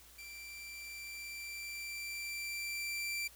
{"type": "tone with level ramp", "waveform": "sawtooth", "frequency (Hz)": 2349, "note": "D7", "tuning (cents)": 0, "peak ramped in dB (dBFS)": [-44, -32], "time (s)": [0.18, 3.28], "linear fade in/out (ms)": 10, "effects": ["added 60 Hz sine -63 dBFS peak until 3.35 s", "white hiss -59 dBFS RMS until 3.35 s"]}